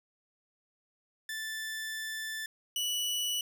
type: tone pair in turn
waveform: sawtooth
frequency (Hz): 1760 / 2951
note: A6 / F#7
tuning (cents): 0 / -5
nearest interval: major sixth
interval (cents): 895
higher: second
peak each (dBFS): -32 / -27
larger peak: second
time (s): 1.29-2.46 / 2.76-3.41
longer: first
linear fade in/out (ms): 2
effects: none